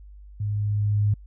sine tone with level ramp, 103.83 Hz, G#2, in tune, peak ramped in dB -24 to -17 dBFS, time 0.4-1.14 s, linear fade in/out 5 ms, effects added 50 Hz sine -42 dBFS peak until 1.26 s

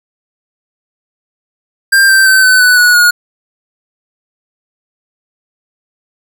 square tone with pitch steps, 1589 / 1563.5 / 1538.4 / 1513.7 / 1489.5 / 1465.6 / 1442 Hz, G6 / G6 / G6 / F#6 / F#6 / F#6 / F#6, +23 / -5 / -33 / +39 / +11 / -17 / -45 cents, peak -5 dBFS, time 1.92-3.11 s, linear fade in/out 10 ms, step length 170 ms, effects none

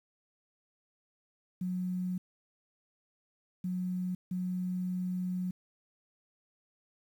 sine tone bursts at uneven times, 182.3 Hz, F#3, 25 cents flat, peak -31 dBFS, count 3, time 1.61-2.18 / 3.64-4.15 / 4.31-5.51 s, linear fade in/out 5 ms, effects 10-bit

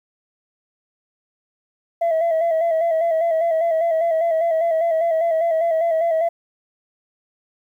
sine tone with vibrato, 659.3 Hz, E5, in tune, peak -14 dBFS, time 2.01-6.29 s, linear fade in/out 10 ms, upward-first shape square, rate 5 Hz, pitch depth 45 cents each way, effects tanh soft clip ceiling -14 dBFS + 9-bit

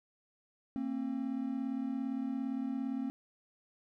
triangle tone pair together, 229.6 / 267.1 Hz, A#3 / C4, -26 / +36 cents, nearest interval minor third, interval 262 cents, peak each -36 / -33 dBFS, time 0.76-3.1 s, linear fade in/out 0 ms, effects none

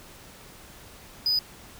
triangle tone, 4978 Hz, D#8, in tune, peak -20 dBFS, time 1.26-1.39 s, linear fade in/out 2 ms, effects pink hiss -48 dBFS RMS until 1.79 s

